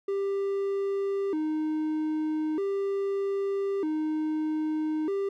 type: tone with vibrato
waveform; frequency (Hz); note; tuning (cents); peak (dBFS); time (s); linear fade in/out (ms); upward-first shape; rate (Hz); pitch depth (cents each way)
triangle; 350; F4; +4; -24; 0.08-5.29; 5; square; 0.4; 210
effects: none